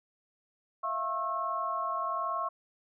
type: tone cluster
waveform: sine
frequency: 656 / 697 / 1088 / 1320 Hz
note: E5 / F5 / C#6 / E6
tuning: -9 / -4 / -33 / +2 cents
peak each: -39 / -40 / -31 / -39 dBFS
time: 0.83-2.49 s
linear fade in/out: 10 ms
effects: none